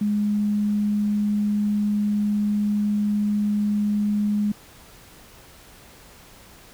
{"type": "tone", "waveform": "sine", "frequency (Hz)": 207.7, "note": "G#3", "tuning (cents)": 0, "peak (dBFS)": -19, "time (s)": [0.01, 4.52], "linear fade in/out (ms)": 5, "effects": ["pink hiss -48 dBFS RMS until 6.73 s"]}